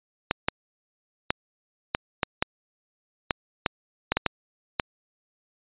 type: clicks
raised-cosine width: 0.3 ms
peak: -5 dBFS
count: 12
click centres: 0.311 / 0.485 / 1.305 / 1.949 / 2.232 / 2.425 / 3.308 / 3.662 / 4.12 / 4.17 / 4.263 / 4.798 s
effects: resampled to 8000 Hz